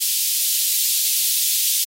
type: high-pass noise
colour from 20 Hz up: white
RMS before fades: -19 dBFS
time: 0-1.85 s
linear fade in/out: 20 ms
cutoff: 3100 Hz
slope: 24 dB/octave
effects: AAC 48 kbps